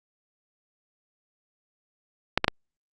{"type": "clicks", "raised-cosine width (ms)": 0.3, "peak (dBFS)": -3, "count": 3, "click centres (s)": [2.376, 2.444, 2.481], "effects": ["Opus 48 kbps"]}